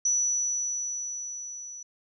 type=tone with level ramp; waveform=sine; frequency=5920 Hz; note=F#8; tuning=in tune; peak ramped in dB=-21 to -39 dBFS; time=0.05-1.83 s; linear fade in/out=5 ms; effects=none